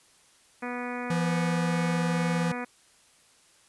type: harmonic tone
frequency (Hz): 245.3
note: B3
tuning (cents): -12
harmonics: 1 / 2 / 3 / 4 / 5 / 6 / 7 / 8 / 9 / 10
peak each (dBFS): -35 / -38 / -40 / -41 / -42 / -43 / -43 / -44 / -45 / -45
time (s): 0.62-2.65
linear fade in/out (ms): 10
type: tone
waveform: square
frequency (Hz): 170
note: F3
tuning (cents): -46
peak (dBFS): -26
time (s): 1.1-2.52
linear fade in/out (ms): 5
effects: white hiss -60 dBFS RMS until 3.68 s + resampled to 24000 Hz